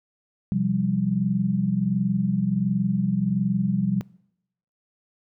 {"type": "chord", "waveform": "sine", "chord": "C suspended fourth", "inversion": "none", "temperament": "equal with one note detuned", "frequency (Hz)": [129.01, 174.61, 196], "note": ["C3", "F3", "G3"], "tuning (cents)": [-24, 0, 0], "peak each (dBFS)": [-28, -25, -23], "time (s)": [0.52, 4.01], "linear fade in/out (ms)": 0, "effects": ["noise-tail reverb RT60 0.8 s tail -24 dB re dry"]}